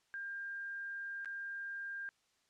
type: tone with dropouts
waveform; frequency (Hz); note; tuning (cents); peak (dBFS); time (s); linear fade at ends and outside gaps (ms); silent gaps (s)
sine; 1600; G6; +35; -40; 0.14-2.09; 0; 1.247-1.257
effects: white hiss -75 dBFS RMS until 2.49 s + low-pass 7000 Hz 12 dB/octave